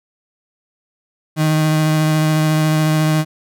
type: tone with vibrato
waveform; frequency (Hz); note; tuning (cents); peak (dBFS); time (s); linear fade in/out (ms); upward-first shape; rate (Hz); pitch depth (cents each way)
35% pulse; 155.56; D#3; 0; -11; 1.36-3.25; 50; triangle; 14; 16
effects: none